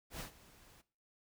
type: noise with ADSR envelope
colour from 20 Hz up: pink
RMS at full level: -43 dBFS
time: 0.1-0.82 s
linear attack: 97 ms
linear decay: 110 ms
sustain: -19 dB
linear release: 19 ms
effects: noise-tail reverb RT60 0.4 s tail -18 dB re dry